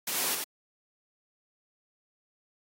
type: noise with echo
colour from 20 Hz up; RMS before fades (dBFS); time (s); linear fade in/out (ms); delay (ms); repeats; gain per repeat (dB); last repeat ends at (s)
white; -31; 0.07-0.35; 5; 92; 1; -3; 0.442
effects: high-pass 200 Hz 12 dB/octave + AAC 48 kbps